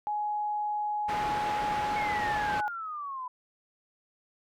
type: tone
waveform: sine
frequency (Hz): 838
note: G#5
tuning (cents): +15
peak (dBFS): -28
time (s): 0.07-2.68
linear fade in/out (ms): 0
type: low-pass noise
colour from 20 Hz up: white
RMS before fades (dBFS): -36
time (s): 1.08-2.61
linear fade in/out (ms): 10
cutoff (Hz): 1700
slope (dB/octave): 12
type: exponential sweep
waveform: sine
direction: down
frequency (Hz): 2219 to 990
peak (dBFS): -34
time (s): 1.96-3.28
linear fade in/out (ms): 5
effects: none